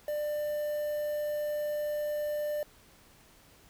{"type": "tone with quantisation", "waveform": "triangle", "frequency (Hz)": 595, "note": "D5", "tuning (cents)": 22, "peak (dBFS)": -28, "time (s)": [0.08, 2.63], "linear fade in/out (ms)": 2, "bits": 8, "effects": ["pink hiss -59 dBFS RMS until 3.69 s"]}